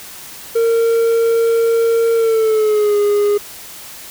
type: tone with pitch glide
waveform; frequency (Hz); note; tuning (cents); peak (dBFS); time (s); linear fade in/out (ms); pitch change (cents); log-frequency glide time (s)
triangle; 459.4 to 411.6; A#4 to G#4; -25 to -16; -9; 0.55-3.38; 10; -191; 2.14-2.97
effects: white hiss -34 dBFS RMS until 4.1 s